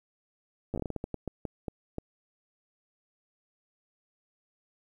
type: slowing click train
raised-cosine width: 2 ms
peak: -20 dBFS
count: 15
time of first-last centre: 0.74-1.984 s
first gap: 9 ms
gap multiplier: 1.31
effects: 10-bit